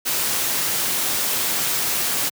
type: noise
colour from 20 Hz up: white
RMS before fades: -22 dBFS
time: 0.05-2.3 s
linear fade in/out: 20 ms
effects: high-pass 100 Hz 12 dB/octave